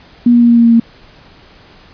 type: tone with pitch steps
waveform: sine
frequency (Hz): 240.2 / 238.5 / 236.9 / 235.3 / 233.6 / 232 / 230.4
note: B3 / A#3 / A#3 / A#3 / A#3 / A#3 / A#3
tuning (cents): -48 / +40 / +28 / +16 / +4 / -8 / -20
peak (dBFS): -4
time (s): 0.26-0.799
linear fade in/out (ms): 5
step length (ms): 77
effects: pink hiss -42 dBFS RMS until 1.93 s + resampled to 11025 Hz